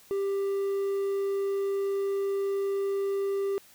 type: tone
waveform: triangle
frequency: 394.9 Hz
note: G4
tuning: 13 cents sharp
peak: -24 dBFS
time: 0.11-3.58 s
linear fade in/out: 0 ms
effects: white hiss -56 dBFS RMS until 3.74 s